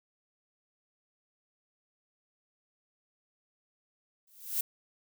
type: noise with exponential growth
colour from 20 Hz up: violet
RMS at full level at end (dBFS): -27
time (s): 4.27-4.61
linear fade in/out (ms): 5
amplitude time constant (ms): 73
effects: none